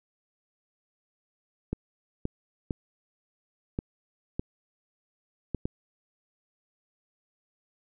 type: clicks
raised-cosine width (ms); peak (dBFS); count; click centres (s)
3; -16; 7; 1.73 / 2.254 / 2.708 / 3.789 / 4.395 / 5.547 / 5.655
effects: none